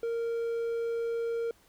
triangle tone, 463.5 Hz, A#4, 10 cents flat, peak -27 dBFS, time 0.03-1.51 s, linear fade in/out 2 ms, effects pink hiss -63 dBFS RMS until 1.68 s

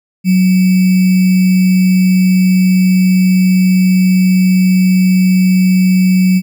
sine tone with sample-and-hold, 185 Hz, F#3, in tune, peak -6 dBFS, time 0.24-6.42 s, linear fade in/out 50 ms, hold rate 2450 Hz, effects none

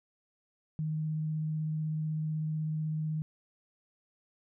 sine tone with vibrato, 155.56 Hz, D#3, in tune, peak -30 dBFS, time 0.79-3.22 s, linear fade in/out 0 ms, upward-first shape sine, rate 16 Hz, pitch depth 10 cents each way, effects none

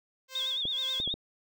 5% pulse tone with tremolo, 523.3 Hz, C5, in tune, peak -29 dBFS, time 0.28-1.03 s, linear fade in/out 50 ms, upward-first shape sine, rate 2 Hz, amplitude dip 95%
sine tone with vibrato, 3500 Hz, A7, 10 cents flat, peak -29 dBFS, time 0.35-1.14 s, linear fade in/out 5 ms, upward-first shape sine, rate 9.3 Hz, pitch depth 110 cents each way
clicks, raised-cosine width 2 ms, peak -26 dBFS, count 4, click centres 0.654 / 1.001 / 1.076 / 1.14 s
effects none

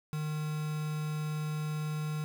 triangle tone with quantisation, 153 Hz, D#3, 29 cents flat, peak -30 dBFS, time 0.13-2.24 s, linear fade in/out 0 ms, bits 7, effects none

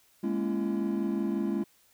triangle chord, A# half-diminished seventh, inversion third, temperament equal with one note detuned, 207.7 / 233.1 / 277.2 / 337.5 Hz, G#3 / A#3 / C#4 / E4, 0 / 0 / 0 / +41 cents, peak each -28 / -33 / -32 / -30 dBFS, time 0.23-1.64 s, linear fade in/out 10 ms, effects tanh soft clip ceiling -17 dBFS + white hiss -64 dBFS RMS until 1.93 s

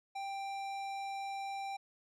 sine tone with tanh clipping, 787 Hz, G5, 7 cents sharp, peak -40 dBFS, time 0.15-1.77 s, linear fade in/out 10 ms, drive 16 dB, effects none

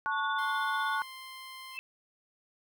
sine chord, F# minor, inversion first, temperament equal with one note detuned, 880 / 1108.7 / 1462.1 Hz, A5 / C#6 / F#6, 0 / 0 / -21 cents, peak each -34 / -33 / -32 dBFS, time 0.06-1.02 s, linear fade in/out 0 ms
sine tone with tremolo, 3512 Hz, A7, 4 cents flat, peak -38 dBFS, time 0.11-1 s, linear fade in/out 50 ms, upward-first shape sine, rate 16 Hz, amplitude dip 70%
15% pulse tone, 1046.5 Hz, C6, in tune, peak -37 dBFS, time 0.38-1.78 s, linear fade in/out 10 ms
sine tone with exponential growth, 2637 Hz, E7, in tune, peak -31 dBFS, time 1.71-1.79 s, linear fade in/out 0 ms, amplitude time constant 16 ms
effects none

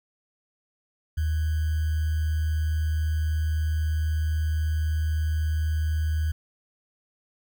sine tone with sample-and-hold, 78.1 Hz, D#2, 7 cents sharp, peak -22 dBFS, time 1.17-6.32 s, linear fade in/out 10 ms, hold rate 1575 Hz, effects none

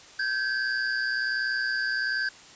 square tone pair together, 1559.8 / 1681 Hz, G6 / G#6, -9 / +20 cents, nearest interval minor second, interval 129 cents, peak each -27 / -33 dBFS, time 0.19-2.29 s, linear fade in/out 5 ms, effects white hiss -49 dBFS RMS until 2.55 s + resampled to 16000 Hz

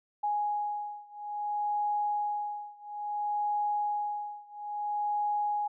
sine beating tone pair, 830.6 / 831.19 Hz, G#5 / G#5, 0 / +1 cents, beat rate 0.59 Hz, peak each -32 / -33 dBFS, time 0.23-5.68 s, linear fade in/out 10 ms, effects none

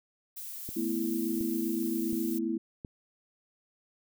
violet noise, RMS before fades -41 dBFS, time 0.36-2.39 s, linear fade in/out 10 ms
click train, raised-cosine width 3 ms, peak -27 dBFS, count 4, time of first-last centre 0.69-2.848 s, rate 1.39 Hz
sine chord, A suspended second, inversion none, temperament just, 220 / 247.5 / 330 Hz, A3 / B3 / E4, 0 / +4 / +2 cents, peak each -34 / -34 / -31 dBFS, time 0.76-2.58 s, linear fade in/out 10 ms
effects none

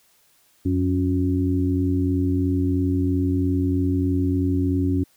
harmonic tone with a mistuned harmonic, 90.2 Hz, F#2, 44 cents flat, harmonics 1 / 2 / 3 / 4, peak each -22 / -31 / -21 / -30 dBFS, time 0.65-5.04 s, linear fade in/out 10 ms, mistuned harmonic 3, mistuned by +45 cents, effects white hiss -60 dBFS RMS until 5.16 s

